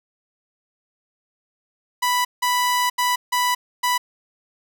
sawtooth tone bursts at uneven times, 988 Hz, B5, in tune, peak -14 dBFS, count 5, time 2.02-2.25 / 2.42-2.9 / 2.98-3.16 / 3.32-3.55 / 3.83-3.98 s, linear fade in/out 10 ms, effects none

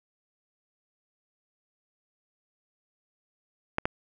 clicks, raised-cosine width 0.5 ms, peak -10 dBFS, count 2, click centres 3.784 / 3.855 s, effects none

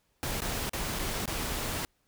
pink noise with dropouts, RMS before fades -33 dBFS, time 0.23-1.85 s, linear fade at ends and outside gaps 0 ms, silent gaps 0.405-0.419 / 0.694-0.733 / 0.989-0.993 / 1.256-1.277 s, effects pink hiss -73 dBFS RMS until 2.07 s

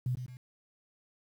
sine tone with echo, 125.6 Hz, B2, 30 cents sharp, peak -28 dBFS, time 0.06-0.15 s, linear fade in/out 2 ms, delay 110 ms, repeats 2, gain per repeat -8 dB, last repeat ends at 0.37 s, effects high-pass 60 Hz 12 dB/octave + 10-bit

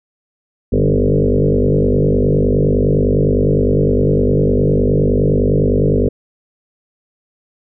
sine tone with frequency modulation, 151.1 Hz, D3, 50 cents sharp, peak -10 dBFS, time 0.72-6.09 s, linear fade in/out 10 ms, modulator 49.8 Hz, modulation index 7, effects none

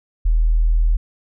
sine tone, 40.18 Hz, E1, 44 cents flat, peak -12 dBFS, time 0.25-0.97 s, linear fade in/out 10 ms, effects none

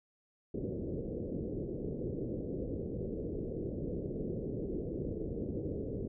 white low-pass noise, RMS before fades -38 dBFS, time 0.54-6.08 s, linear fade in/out 5 ms, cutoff 490 Hz, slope 48 dB/octave, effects none

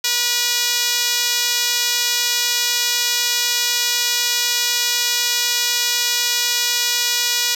5% pulse tone with band-pass filter, 484 Hz, B4, 35 cents flat, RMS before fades -19 dBFS, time 0.04-7.55 s, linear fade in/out 5 ms, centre 7600 Hz, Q 0.55, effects none

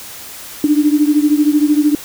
sine beating tone pair, 293.7 / 306.7 Hz, D4 / D#4, 0 / -25 cents, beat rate 13 Hz, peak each -11 / -14 dBFS, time 0.64-1.95 s, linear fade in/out 2 ms, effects white hiss -32 dBFS RMS until 2.04 s

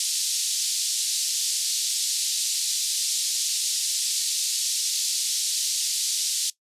pink band-pass noise, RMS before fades -26 dBFS, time 0-6.5 s, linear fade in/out 2 ms, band 4000 to 9800 Hz, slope 24 dB/octave, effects noise-tail reverb RT60 0.1 s tail -18 dB re dry + resampled to 32000 Hz

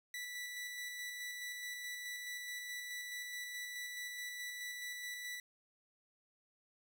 sawtooth tone with tremolo, 1967 Hz, B6, 7 cents flat, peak -38 dBFS, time 0.14-5.4 s, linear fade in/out 2 ms, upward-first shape square, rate 4.7 Hz, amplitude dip 25%, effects none

